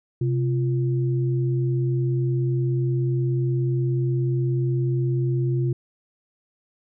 sine tone pair together, 130 / 346.7 Hz, C3 / F4, -11 / -13 cents, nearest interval octave + perfect fourth, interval 1698 cents, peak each -20 / -28 dBFS, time 0.21-5.73 s, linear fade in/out 5 ms, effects none

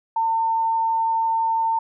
sine tone, 903 Hz, A5, 45 cents sharp, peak -18 dBFS, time 0.16-1.79 s, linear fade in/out 5 ms, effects none

